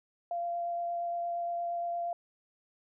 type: tone with vibrato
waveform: sine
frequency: 690 Hz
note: F5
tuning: 21 cents flat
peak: -31 dBFS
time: 0.31-2.13 s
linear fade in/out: 2 ms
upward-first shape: sine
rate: 8.6 Hz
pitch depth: 8 cents each way
effects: none